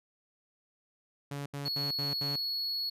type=tone bursts; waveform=sawtooth; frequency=142 Hz; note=C#3; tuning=42 cents sharp; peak=-32 dBFS; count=5; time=1.31-2.36 s; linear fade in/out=5 ms; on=150 ms; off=75 ms
type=tone; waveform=triangle; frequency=4363 Hz; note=C#8; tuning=28 cents flat; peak=-30 dBFS; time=1.65-2.9 s; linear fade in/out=10 ms
effects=resampled to 32000 Hz